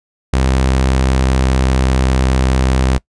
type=tone with pitch glide; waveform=sawtooth; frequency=65.41 to 64.92 Hz; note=C2 to C2; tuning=0 to -13 cents; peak=-7 dBFS; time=0.33-2.98 s; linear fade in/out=5 ms; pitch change=-13 cents; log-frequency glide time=0.8-2.07 s; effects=noise-tail reverb RT60 0.1 s tail -22 dB re dry + resampled to 22050 Hz